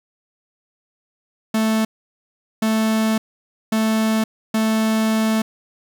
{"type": "tone bursts at uneven times", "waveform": "45% pulse", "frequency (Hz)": 220, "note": "A3", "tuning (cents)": 0, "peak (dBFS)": -16, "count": 4, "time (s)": [[1.54, 1.85], [2.62, 3.18], [3.72, 4.24], [4.54, 5.42]], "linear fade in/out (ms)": 5, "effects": []}